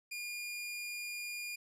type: tone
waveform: sawtooth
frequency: 2423 Hz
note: D#7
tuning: 47 cents flat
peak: -36 dBFS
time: 0.11-1.56 s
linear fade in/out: 10 ms
effects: resampled to 32000 Hz